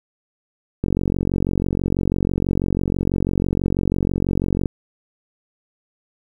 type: click train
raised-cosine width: 3 ms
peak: -7 dBFS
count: 177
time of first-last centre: 0.84-4.658 s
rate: 46.1 Hz
effects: 8-bit